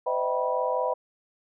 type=tone cluster; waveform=sine; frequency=509 / 604 / 649 / 773 / 976 Hz; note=C5 / D5 / E5 / G5 / B5; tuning=-48 / +48 / -27 / -24 / -21 cents; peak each=-28 / -32 / -31 / -33 / -29 dBFS; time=0.06-0.94 s; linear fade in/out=10 ms; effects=none